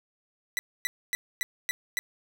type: tone bursts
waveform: sawtooth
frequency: 1975.5 Hz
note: B6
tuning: in tune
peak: -23 dBFS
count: 6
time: 0.57-1.99 s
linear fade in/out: 0 ms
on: 20 ms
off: 260 ms
effects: none